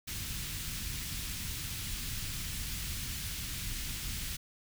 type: band-stop noise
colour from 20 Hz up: pink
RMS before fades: -38 dBFS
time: 0.07-4.37 s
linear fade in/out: 10 ms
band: 150 to 2400 Hz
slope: 12 dB/octave
effects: none